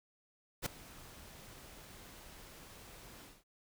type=noise with ADSR envelope; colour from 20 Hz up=pink; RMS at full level=-34 dBFS; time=0.62-3.44 s; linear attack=42 ms; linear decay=4 ms; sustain=-20 dB; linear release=200 ms; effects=none